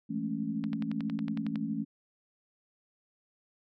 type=chord; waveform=sine; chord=A major seventh; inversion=second; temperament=equal with one note detuned; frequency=166.25 / 207.7 / 220 / 277.2 Hz; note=E3 / G#3 / A3 / C#4; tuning=+15 / 0 / 0 / 0 cents; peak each=-39 / -38 / -34 / -36 dBFS; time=0.09-1.85 s; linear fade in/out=20 ms
type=click train; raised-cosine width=0.3 ms; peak=-27 dBFS; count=11; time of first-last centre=0.64-1.557 s; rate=10.9 Hz
effects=none